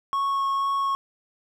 triangle tone with vibrato, 1100 Hz, C#6, 14 cents flat, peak -20 dBFS, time 0.13-0.95 s, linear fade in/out 0 ms, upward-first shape sine, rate 2.1 Hz, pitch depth 8 cents each way, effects none

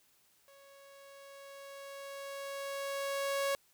sawtooth tone with level ramp, 554.4 Hz, C#5, in tune, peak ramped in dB -54 to -26 dBFS, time 0.48-3.55 s, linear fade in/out 0 ms, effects white hiss -69 dBFS RMS until 3.73 s

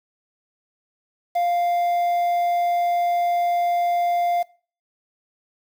triangle tone with quantisation, 698.5 Hz, F5, in tune, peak -16 dBFS, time 1.35-4.43 s, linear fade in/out 10 ms, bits 7, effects noise-tail reverb RT60 0.4 s tail -22 dB re dry

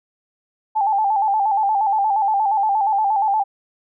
sine tone with vibrato, 830.6 Hz, G#5, in tune, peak -15 dBFS, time 0.75-3.44 s, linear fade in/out 20 ms, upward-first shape square, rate 8.5 Hz, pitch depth 78 cents each way, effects none

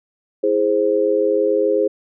sine chord, E augmented, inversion none, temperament equal with one note detuned, 327.9 / 415.3 / 523.3 Hz, E4 / G#4 / B#4, -9 / 0 / 0 cents, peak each -22 / -17 / -18 dBFS, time 0.43-1.88 s, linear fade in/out 10 ms, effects none

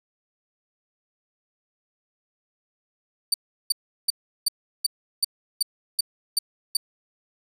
25% pulse tone bursts, 4597 Hz, D8, 38 cents flat, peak -13 dBFS, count 10, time 3.32-6.77 s, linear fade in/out 5 ms, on 21 ms, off 360 ms, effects none

